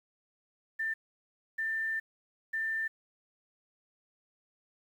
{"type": "tone bursts at uneven times", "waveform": "sine", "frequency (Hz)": 1787, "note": "A6", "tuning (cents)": 26, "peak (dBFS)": -30, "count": 3, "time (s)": [[0.79, 0.94], [1.58, 2], [2.53, 2.88]], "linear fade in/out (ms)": 10, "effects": ["10-bit"]}